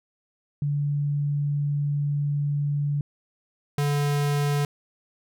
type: tone pair in turn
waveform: sine / square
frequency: 144.6 / 144.6 Hz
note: D3 / D3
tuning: -27 / -27 cents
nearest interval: unison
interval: 0 cents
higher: neither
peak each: -22 dBFS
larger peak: neither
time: 0.62-3.01 / 3.78-4.65 s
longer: first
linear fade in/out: 2 ms
effects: none